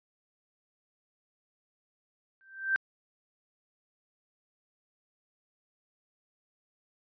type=tone with exponential growth; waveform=sine; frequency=1564 Hz; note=G6; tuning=4 cents flat; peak=-21 dBFS; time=2.41-2.76 s; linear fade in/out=0 ms; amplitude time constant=75 ms; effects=resampled to 11025 Hz